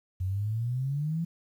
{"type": "exponential sweep", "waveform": "sine", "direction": "up", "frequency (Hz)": [90.1, 170.5], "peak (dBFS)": -27, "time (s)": [0.2, 1.25], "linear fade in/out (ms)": 10, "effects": ["10-bit"]}